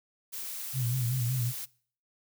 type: noise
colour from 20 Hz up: blue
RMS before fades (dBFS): -38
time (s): 0.32-1.66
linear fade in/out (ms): 20
type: tone with vibrato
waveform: sine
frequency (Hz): 124.3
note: B2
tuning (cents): +12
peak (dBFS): -27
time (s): 0.73-1.53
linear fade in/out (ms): 50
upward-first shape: sine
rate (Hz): 5.3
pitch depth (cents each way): 94
effects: noise-tail reverb RT60 0.5 s tail -22 dB re dry